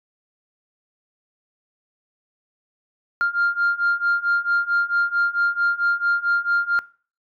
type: beating tone pair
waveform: sine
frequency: 1396.9 / 1401.4 Hz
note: F6 / F6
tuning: 0 / +6 cents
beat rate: 4.5 Hz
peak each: -21 / -20 dBFS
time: 3.21-6.79 s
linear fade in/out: 0 ms
effects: noise-tail reverb RT60 0.4 s tail -21 dB re dry + tanh soft clip ceiling -13 dBFS